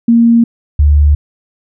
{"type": "tone pair in turn", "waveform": "sine", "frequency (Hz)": [232.7, 73.3], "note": ["A#3", "D2"], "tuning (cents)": [-3, -3], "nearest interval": "octave + minor sixth", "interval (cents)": 2000, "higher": "first", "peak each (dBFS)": -4, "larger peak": "neither", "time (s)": [[0.08, 0.44], [0.79, 1.15]], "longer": "neither", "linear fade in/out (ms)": 5, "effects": []}